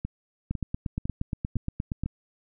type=two click trains; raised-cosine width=5 ms; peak=-16 / -18 dBFS; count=14 / 5; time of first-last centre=0.51-2.036 / 0.05-2.06 s; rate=8.52 / 1.99 Hz; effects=none